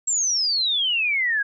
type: exponential sweep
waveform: sine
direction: down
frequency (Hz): 7650 to 1611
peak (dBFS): -19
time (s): 0.07-1.43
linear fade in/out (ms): 10
effects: none